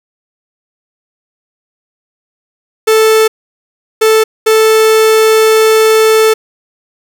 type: tone bursts at uneven times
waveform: 45% pulse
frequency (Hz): 439.6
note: A4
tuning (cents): -2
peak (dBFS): -5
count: 3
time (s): 2.87-3.28 / 4.01-4.24 / 4.46-6.34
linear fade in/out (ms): 10
effects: none